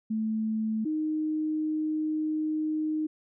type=tone pair in turn; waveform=sine; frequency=219 / 309.7 Hz; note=A3 / D#4; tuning=-8 / -8 cents; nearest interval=tritone; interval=600 cents; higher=second; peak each=-26 dBFS; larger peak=neither; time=0.1-0.85 / 0.85-3.07 s; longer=second; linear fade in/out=10 ms; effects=none